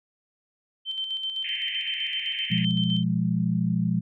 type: tone with tremolo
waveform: sine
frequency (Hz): 3100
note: G7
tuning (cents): -20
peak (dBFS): -26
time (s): 0.85-3.04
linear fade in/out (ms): 50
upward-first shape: square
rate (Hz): 7.8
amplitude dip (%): 45
type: band-pass noise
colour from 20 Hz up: white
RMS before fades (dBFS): -35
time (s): 1.44-2.65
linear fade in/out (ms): 5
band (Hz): 1800 to 3000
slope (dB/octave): 96
type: chord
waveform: sine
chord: F diminished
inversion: second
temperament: equal with one note detuned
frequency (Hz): 121.49 / 174.61 / 207.7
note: Cb3 / F3 / Ab3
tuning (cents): -28 / 0 / 0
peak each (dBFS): -28 / -24 / -27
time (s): 2.5-4.01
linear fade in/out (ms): 20
effects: none